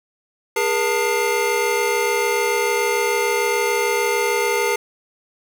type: tone cluster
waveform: square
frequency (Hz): 410.6 / 477.4 / 895 / 2104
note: G#4 / A#4 / A5 / C7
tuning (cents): -20 / +41 / +29 / +9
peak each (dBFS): -23 / -23 / -25 / -25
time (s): 0.56-4.76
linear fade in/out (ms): 5
effects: none